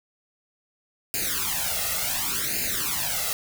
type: noise with flanger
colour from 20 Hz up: white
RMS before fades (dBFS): -27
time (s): 1.14-3.33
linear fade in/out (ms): 0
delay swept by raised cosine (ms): 0.43 to 1.53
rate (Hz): 0.69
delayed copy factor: +1
effects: none